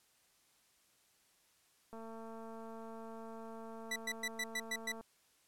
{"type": "click train", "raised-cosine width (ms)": 1, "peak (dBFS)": -37, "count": 694, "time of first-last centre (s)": [1.93, 5.01], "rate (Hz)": 225}
{"type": "tone bursts", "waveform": "sawtooth", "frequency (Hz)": 1975.5, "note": "B6", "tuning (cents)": 0, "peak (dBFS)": -32, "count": 7, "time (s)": [3.91, 4.92], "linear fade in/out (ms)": 5, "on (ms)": 50, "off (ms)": 110}
{"effects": ["white hiss -71 dBFS RMS until 5.47 s", "low-pass 12000 Hz 12 dB/octave"]}